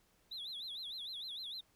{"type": "tone with vibrato", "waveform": "sine", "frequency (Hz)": 3704, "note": "A#7", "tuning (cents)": -12, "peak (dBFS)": -40, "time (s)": [0.31, 1.61], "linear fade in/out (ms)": 10, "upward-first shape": "sine", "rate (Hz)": 6.6, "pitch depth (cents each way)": 200, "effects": ["tanh soft clip ceiling -40 dBFS", "pink hiss -72 dBFS RMS until 1.75 s"]}